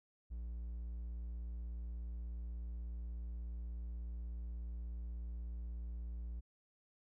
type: tone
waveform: triangle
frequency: 58.27 Hz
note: A#1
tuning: in tune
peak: -39 dBFS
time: 0.3-6.41 s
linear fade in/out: 20 ms
effects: none